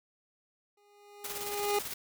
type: tone with exponential growth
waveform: 25% pulse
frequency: 409.9 Hz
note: G#4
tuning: 23 cents flat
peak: -22 dBFS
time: 0.77-1.79 s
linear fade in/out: 5 ms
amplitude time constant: 220 ms
type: noise with tremolo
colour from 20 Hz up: white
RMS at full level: -38 dBFS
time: 1.24-1.94 s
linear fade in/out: 5 ms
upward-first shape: square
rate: 18 Hz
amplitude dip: 45%
effects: none